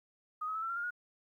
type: tone with pitch steps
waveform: sine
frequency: 1244.5 / 1275.8 / 1307.9 / 1340.8 / 1374.5 / 1409.1 / 1444.5 Hz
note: D#6 / D#6 / E6 / E6 / F6 / F6 / F#6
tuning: 0 / +43 / -14 / +29 / -28 / +15 / -42 cents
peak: -34 dBFS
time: 0.41-0.907 s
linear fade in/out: 10 ms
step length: 71 ms
effects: 12-bit